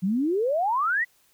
sine exponential sweep, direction up, 174.61 to 2020 Hz, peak -21 dBFS, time 0.02-1.05 s, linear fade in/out 20 ms, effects white hiss -63 dBFS RMS until 1.33 s

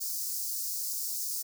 white high-pass noise, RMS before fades -34 dBFS, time 0-1.43 s, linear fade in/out 20 ms, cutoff 4700 Hz, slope 48 dB/octave, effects none

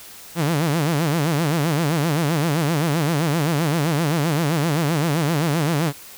sawtooth tone with vibrato, 155.56 Hz, D#3, in tune, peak -14 dBFS, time 0.35-5.93 s, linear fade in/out 50 ms, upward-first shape sine, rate 7.7 Hz, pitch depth 180 cents each way, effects white hiss -41 dBFS RMS until 6.17 s

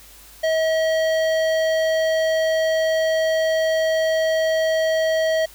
sine tone with hard clipping, 640 Hz, D#5, 49 cents sharp, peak -19 dBFS, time 0.43-5.46 s, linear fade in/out 10 ms, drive 14 dB, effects added 50 Hz sine -50 dBFS peak until 5.54 s + white hiss -46 dBFS RMS until 5.54 s

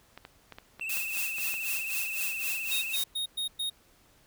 clicks, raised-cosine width 0.3 ms, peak -27 dBFS, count 9, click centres 0.176 / 0.251 / 0.523 / 0.585 / 0.796 / 0.971 / 1.172 / 1.384 / 1.54 s
triangle tone with vibrato, 2637 Hz, E7, in tune, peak -31 dBFS, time 0.81-2.96 s, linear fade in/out 2 ms, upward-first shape triangle, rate 19 Hz, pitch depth 69 cents each way
blue noise with tremolo, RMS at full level -32 dBFS, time 0.89-3.04 s, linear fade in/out 5 ms, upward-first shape sine, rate 3.9 Hz, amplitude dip 75%
square tone bursts, 3729 Hz, A#7, in tune, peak -30 dBFS, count 5, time 2.71-3.7 s, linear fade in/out 10 ms, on 110 ms, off 110 ms
effects pink hiss -62 dBFS RMS until 4.26 s

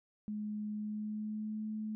sine tone with pitch glide, 210.9 to 215.6 Hz, G#3 to A3, +27 to -35 cents, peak -36 dBFS, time 0.28-1.95 s, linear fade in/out 0 ms, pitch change +38 cents, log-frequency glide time 0.74-1.66 s, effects none

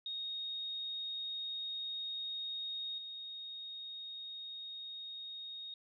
sine tone with level steps, 3729 Hz, A#7, in tune, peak -38 / -43 dBFS, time 0.06-5.74 s, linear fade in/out 2 ms, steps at 2.98 s, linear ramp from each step 2 ms, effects none

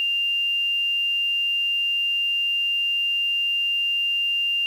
sine tone with quantisation, 2794 Hz, F7, in tune, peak -20 dBFS, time 0-4.66 s, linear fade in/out 0 ms, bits 8, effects none

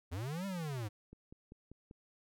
square linear two-way sweep, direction up then down, 77.9 to 200.6 to 99.2 Hz, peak -38 dBFS, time 0.11-0.89 s, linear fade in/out 20 ms, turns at 0.46 s
click train, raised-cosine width 3 ms, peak -39 dBFS, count 5, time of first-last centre 1.13-1.911 s, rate 5.12 Hz
effects none

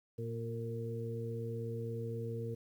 harmonic tone with a mistuned harmonic, 116 Hz, A#2, 8 cents flat, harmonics 1 / 2 / 3 / 4, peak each -39 / -46 / -50 / -41 dBFS, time 0.18-2.55 s, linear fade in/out 10 ms, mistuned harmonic 4, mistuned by -18 cents, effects 11-bit

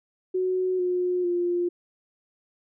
sine tone with pitch steps, 370 / 360.3 / 350.9 Hz, F#4 / F#4 / F4, 0 / -46 / +8 cents, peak -22 dBFS, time 0.34-1.69 s, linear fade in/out 10 ms, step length 450 ms, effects none

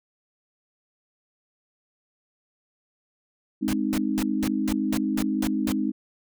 sine chord, Ab major, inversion none, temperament equal, 207.7 / 261.6 / 311.1 Hz, Ab3 / C4 / Eb4, 0 / 0 / 0 cents, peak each -27 dBFS, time 3.61-5.92 s, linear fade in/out 20 ms
pink noise bursts, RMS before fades -31 dBFS, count 9, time 3.68-5.721 s, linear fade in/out 0 ms, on 49 ms, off 200 ms
effects none

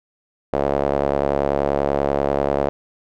sawtooth tone with band-pass filter, 70.3 Hz, C#2, 25 cents sharp, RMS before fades -20 dBFS, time 0.53-2.69 s, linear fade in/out 0 ms, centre 580 Hz, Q 2.4, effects none

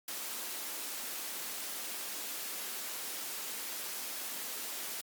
white high-pass noise, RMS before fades -40 dBFS, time 0.08-5.01 s, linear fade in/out 2 ms, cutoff 210 Hz, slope 24 dB/octave, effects Opus 48 kbps

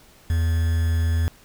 triangle tone with quantisation, 82.41 Hz, E2, in tune, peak -16 dBFS, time 0.3-1.28 s, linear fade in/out 0 ms, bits 6, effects pink hiss -52 dBFS RMS until 1.44 s

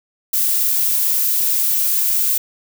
violet noise, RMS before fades -17 dBFS, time 0.33-2.38 s, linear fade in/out 5 ms, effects none

